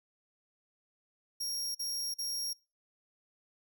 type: tone bursts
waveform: sawtooth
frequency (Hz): 5588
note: F8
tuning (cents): 0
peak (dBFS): -31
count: 3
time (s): 1.4-2.534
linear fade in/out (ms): 10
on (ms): 350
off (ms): 42
effects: noise-tail reverb RT60 0.3 s tail -25 dB re dry